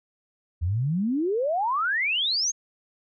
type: exponential sweep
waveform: sine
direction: up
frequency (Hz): 78.5 to 6645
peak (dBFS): -22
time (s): 0.61-2.52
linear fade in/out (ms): 20
effects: none